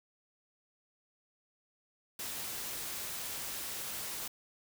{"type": "noise", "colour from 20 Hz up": "white", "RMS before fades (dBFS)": -40, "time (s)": [2.19, 4.28], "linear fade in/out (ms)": 5, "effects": []}